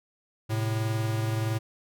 square tone pair together, 110.25 / 131.6 Hz, A2 / C3, +4 / +10 cents, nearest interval minor third, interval 306 cents, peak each -27 / -35 dBFS, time 0.49-1.59 s, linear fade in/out 20 ms, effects none

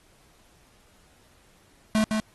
square tone with echo, 216.9 Hz, A3, 25 cents flat, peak -20 dBFS, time 1.95-2.04 s, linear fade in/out 0 ms, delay 160 ms, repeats 1, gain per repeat -4 dB, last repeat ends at 2.2 s, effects pink hiss -60 dBFS RMS until 2.34 s + AAC 32 kbps

